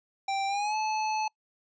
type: tone with pitch glide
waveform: square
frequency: 784 to 864.9 Hz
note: G5 to A5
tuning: 0 to -30 cents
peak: -28 dBFS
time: 0.28-1.28 s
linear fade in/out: 5 ms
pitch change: +170 cents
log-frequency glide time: 0.47-0.76 s
effects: noise-tail reverb RT60 0.1 s tail -26 dB re dry + resampled to 16000 Hz